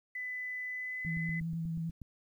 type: tone with pitch glide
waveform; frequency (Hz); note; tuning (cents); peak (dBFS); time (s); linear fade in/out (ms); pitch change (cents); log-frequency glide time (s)
sine; 2002 to 2018; B6 to B6; +23 to +37; -36; 0.15-1.4; 5; +14; 0.68-1.11
type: click train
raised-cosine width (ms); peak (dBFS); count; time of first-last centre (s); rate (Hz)
5; -33; 9; 1.05-2.017; 8.27
type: tone with vibrato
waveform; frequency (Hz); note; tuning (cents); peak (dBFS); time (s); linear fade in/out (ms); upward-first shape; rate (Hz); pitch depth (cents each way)
sine; 164.8; E3; 0; -33; 1.05-1.91; 20; triangle; 10; 27
effects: 11-bit